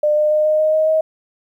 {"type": "tone with pitch steps", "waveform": "sine", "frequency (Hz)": [600, 605.2, 610.5, 615.8, 621.2, 626.6, 632], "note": ["D5", "D#5", "D#5", "D#5", "D#5", "D#5", "D#5"], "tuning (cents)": [37, -48, -33, -18, -3, 12, 27], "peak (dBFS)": -12, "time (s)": [0.03, 1.01], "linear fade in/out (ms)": 5, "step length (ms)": 140, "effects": ["9-bit"]}